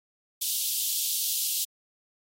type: high-pass noise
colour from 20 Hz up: white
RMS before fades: -28 dBFS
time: 0.41-1.65 s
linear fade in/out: 10 ms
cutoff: 3000 Hz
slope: 48 dB/octave
effects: AAC 48 kbps